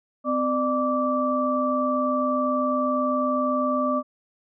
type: tone cluster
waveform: sine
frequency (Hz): 256.2 / 598 / 1164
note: C4 / D5 / D6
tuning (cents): -36 / +31 / -16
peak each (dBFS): -25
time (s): 0.24-4.03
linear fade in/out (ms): 50
effects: none